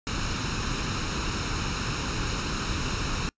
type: noise with comb filter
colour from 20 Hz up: pink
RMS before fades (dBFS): -29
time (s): 0.07-3.29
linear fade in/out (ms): 0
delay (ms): 0.75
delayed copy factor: +0.6
effects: noise-tail reverb RT60 0.1 s tail -26 dB re dry + resampled to 16000 Hz